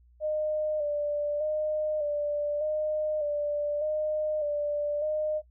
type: tone with vibrato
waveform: sine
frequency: 600 Hz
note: D5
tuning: 37 cents sharp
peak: -26 dBFS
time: 0.2-5.42 s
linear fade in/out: 50 ms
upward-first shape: square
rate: 0.83 Hz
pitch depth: 35 cents each way
effects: noise-tail reverb RT60 0.1 s tail -17 dB re dry + added 60 Hz sine -56 dBFS peak until 5.5 s